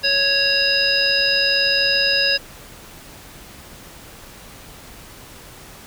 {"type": "harmonic tone", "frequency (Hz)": 554.4, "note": "C#5", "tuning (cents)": 0, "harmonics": [1, 3, 5, 7, 9], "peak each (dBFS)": [-26, -22, -21, -26, -18], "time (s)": [0.03, 2.38], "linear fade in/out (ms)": 20, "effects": ["pink hiss -41 dBFS RMS until 5.86 s"]}